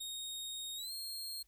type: tone with pitch glide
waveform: sawtooth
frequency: 3729 to 4234 Hz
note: A#7 to C8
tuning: 0 to +20 cents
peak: -38 dBFS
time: 0-1.43 s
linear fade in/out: 10 ms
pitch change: +220 cents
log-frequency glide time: 0.76-0.92 s
effects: added 50 Hz sine -70 dBFS peak until 1.47 s + white hiss -75 dBFS RMS until 1.47 s